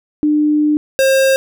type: tone pair in turn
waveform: sine / square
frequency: 300 / 534.5 Hz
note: D4 / C5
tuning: +37 / +37 cents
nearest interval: minor seventh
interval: 1000 cents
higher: second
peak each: -10 dBFS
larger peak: neither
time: 0.23-0.77 / 0.99-1.36 s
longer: first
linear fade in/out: 0 ms
effects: none